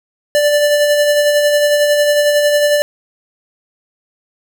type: tone with tremolo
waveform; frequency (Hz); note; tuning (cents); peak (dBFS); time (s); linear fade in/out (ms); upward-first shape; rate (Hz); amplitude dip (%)
square; 587.3; D5; 0; -9; 0.35-2.82; 0; sine; 11; 35
effects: none